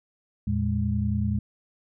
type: tone cluster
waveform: sine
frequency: 83 / 113.5 / 206.3 Hz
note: E2 / A#2 / G#3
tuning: +12 / -46 / -11 cents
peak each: -27 dBFS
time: 0.47-1.39 s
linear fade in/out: 5 ms
effects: none